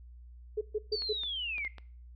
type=tone bursts; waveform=sine; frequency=425.9 Hz; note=G#4; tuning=44 cents sharp; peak=-28 dBFS; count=4; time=0.57-1.132 s; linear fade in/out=10 ms; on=43 ms; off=130 ms
type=linear sweep; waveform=sine; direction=down; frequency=4670 to 2053 Hz; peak=-33 dBFS; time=0.92-1.68 s; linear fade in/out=5 ms
type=clicks; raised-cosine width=0.3 ms; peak=-31 dBFS; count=5; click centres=1.021 / 1.235 / 1.582 / 1.649 / 1.783 s
effects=noise-tail reverb RT60 0.5 s tail -22 dB re dry + added 60 Hz sine -48 dBFS peak until 2.15 s